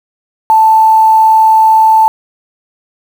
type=tone with quantisation; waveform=sine; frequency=881 Hz; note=A5; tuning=2 cents sharp; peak=-3 dBFS; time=0.5-2.08 s; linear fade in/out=0 ms; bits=5; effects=none